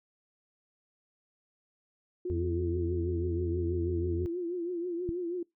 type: tone with vibrato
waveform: sine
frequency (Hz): 349.2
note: F4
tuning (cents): 0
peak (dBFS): -31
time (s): 2.25-5.43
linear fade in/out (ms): 5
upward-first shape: triangle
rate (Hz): 6.2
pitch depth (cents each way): 92
type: harmonic tone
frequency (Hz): 86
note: F2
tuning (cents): -26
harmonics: 1 / 2 / 3 / 4 / 5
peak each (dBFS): -31 / -45 / -43 / -50 / -45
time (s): 2.3-4.26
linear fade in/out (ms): 0
type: click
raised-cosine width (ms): 5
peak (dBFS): -24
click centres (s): 5.091
effects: noise-tail reverb RT60 0.2 s tail -25 dB re dry